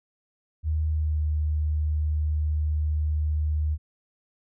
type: tone with pitch glide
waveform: sine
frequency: 77.78 to 76.27 Hz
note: D#2 to D#2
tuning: 0 to -34 cents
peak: -22 dBFS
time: 0.63-3.78 s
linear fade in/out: 50 ms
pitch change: -34 cents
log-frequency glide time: 0.87-1.23 s
effects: none